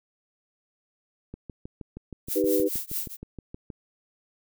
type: click train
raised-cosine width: 3 ms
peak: -25 dBFS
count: 16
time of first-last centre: 1.34-3.702 s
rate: 6.35 Hz
type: noise with tremolo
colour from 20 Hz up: violet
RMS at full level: -28 dBFS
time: 2.27-3.17 s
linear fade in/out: 50 ms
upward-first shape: triangle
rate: 4.6 Hz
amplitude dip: 100%
type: chord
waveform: sine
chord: Eb augmented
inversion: none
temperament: equal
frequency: 311.1 / 392 / 493.9 Hz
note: Eb4 / G4 / B4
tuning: 0 / 0 / 0 cents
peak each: -25 dBFS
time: 2.35-2.69 s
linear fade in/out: 20 ms
effects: none